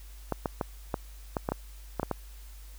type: clicks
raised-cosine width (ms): 1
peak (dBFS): -14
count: 10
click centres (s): 0.323 / 0.458 / 0.612 / 0.942 / 1.368 / 1.489 / 1.52 / 1.997 / 2.031 / 2.113
effects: added 50 Hz sine -44 dBFS peak until 2.78 s + white hiss -56 dBFS RMS until 2.78 s